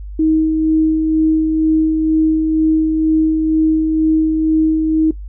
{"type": "tone with tremolo", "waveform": "sine", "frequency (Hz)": 315.5, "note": "D#4", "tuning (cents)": 24, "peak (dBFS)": -9, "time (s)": [0.19, 5.11], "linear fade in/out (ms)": 5, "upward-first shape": "sine", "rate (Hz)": 2.1, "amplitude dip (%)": 35, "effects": ["noise-tail reverb RT60 0.1 s tail -18 dB re dry", "added 50 Hz sine -26 dBFS peak until 5.28 s"]}